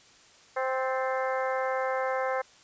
harmonic tone with a mistuned harmonic, 261.6 Hz, C4, in tune, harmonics 2 / 3 / 4 / 5 / 6 / 7 / 8, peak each -29 / -33 / -35 / -37 / -39 / -40 / -41 dBFS, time 0.56-2.42 s, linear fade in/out 10 ms, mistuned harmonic 7, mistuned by -51 cents, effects white hiss -56 dBFS RMS until 2.63 s + resampled to 16000 Hz

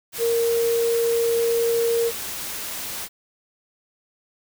sine tone in noise, 464.5 Hz, A#4, 6 cents flat, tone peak -18 dBFS, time 0.18-2.12 s, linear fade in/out 50 ms, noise white, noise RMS -31 dBFS, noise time 0.12-3.09 s, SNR +10 dB, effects none

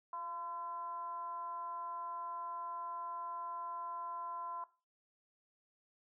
sine tone with frequency modulation, 1020 Hz, C6, 44 cents flat, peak -40 dBFS, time 0.13-4.64 s, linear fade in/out 2 ms, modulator 330 Hz, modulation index 0.5, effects noise-tail reverb RT60 0.3 s tail -17 dB re dry

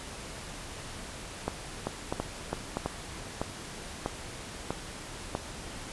two click trains, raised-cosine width 1 ms, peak -15 / -15 dBFS, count 7 / 4, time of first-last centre 1.48-5.351 / 1.87-2.86 s, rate 1.55 / 3.03 Hz, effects pink hiss -42 dBFS RMS until 5.92 s + resampled to 24000 Hz

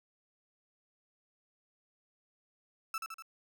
35% pulse tone with echo, 1318.5 Hz, E6, in tune, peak -32 dBFS, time 2.94-2.98 s, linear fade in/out 2 ms, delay 81 ms, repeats 3, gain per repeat -4 dB, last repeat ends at 3.223 s, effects none

